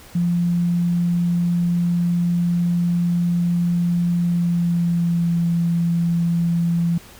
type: tone with pitch glide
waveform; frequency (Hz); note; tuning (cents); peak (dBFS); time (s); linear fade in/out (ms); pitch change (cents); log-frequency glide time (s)
sine; 173.4 to 169.73; F3 to F3; -12 to -49; -16; 0.15-6.98; 5; -37; 4.18-5.38
effects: pink hiss -44 dBFS RMS until 7.19 s